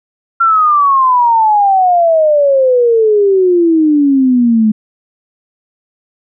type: exponential sweep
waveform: sine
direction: down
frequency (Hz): 1376 to 212.2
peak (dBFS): -6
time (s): 0.4-4.72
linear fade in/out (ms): 10
effects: none